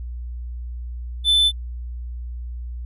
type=tone; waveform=triangle; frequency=3520 Hz; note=A7; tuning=in tune; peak=-12 dBFS; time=1.24-1.52 s; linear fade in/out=50 ms; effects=added 60 Hz sine -28 dBFS peak until 2.85 s + resampled to 32000 Hz